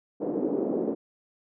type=band-pass noise; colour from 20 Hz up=white; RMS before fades=-28 dBFS; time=0.2-0.95 s; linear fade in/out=20 ms; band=250 to 430 Hz; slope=24 dB/octave; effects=none

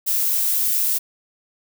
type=noise; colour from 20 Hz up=violet; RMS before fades=-20 dBFS; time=0.06-0.99 s; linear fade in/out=20 ms; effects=none

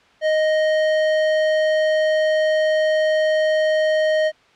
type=tone; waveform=square; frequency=622.3 Hz; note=D#5; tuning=in tune; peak=-16 dBFS; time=0.21-4.32 s; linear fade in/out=50 ms; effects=white hiss -53 dBFS RMS until 4.55 s + low-pass 3000 Hz 12 dB/octave

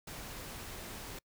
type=noise; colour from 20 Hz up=pink; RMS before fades=-45 dBFS; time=0.07-1.19 s; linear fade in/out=5 ms; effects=noise-tail reverb RT60 0.1 s tail -26 dB re dry

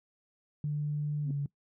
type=tone with pitch glide; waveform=sine; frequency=148.2 to 142.33 Hz; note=D3 to C#3; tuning=+16 to +46 cents; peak=-29 dBFS; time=0.64-1.46 s; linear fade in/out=2 ms; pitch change=-70 cents; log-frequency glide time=1.22-1.31 s
type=tone with exponential growth; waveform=sine; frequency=259.1 Hz; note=C4; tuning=17 cents flat; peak=-33 dBFS; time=1.2-1.31 s; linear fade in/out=2 ms; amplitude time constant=23 ms
effects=noise-tail reverb RT60 0.1 s tail -21 dB re dry + tanh soft clip ceiling -22 dBFS

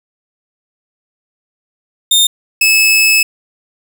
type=tone pair in turn; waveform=sawtooth; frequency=3639 / 2599 Hz; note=A#7 / E7; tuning=-42 / -25 cents; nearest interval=tritone; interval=583 cents; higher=first; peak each=-4 dBFS; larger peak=neither; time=2.11-2.27 / 2.61-3.23 s; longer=second; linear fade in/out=5 ms; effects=none

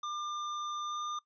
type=tone with pitch glide; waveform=square; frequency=1198 to 1205.6 Hz; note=D6 to D6; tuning=+34 to +45 cents; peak=-36 dBFS; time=0.03-1.19 s; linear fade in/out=5 ms; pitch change=+11 cents; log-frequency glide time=0.81-1 s; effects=noise-tail reverb RT60 0.1 s tail -18 dB re dry + resampled to 16000 Hz

